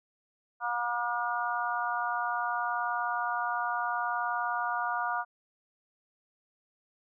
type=harmonic tone; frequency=239.3 Hz; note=A#3; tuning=46 cents sharp; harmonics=3 / 4 / 5 / 6; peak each=-34 / -34 / -34 / -34 dBFS; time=0.6-5.25 s; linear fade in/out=50 ms; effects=none